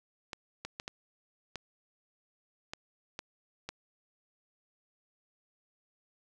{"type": "clicks", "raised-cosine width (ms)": 0.2, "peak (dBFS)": -21, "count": 8, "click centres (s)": [0.332, 0.65, 0.799, 0.879, 1.557, 2.735, 3.191, 3.69], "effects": []}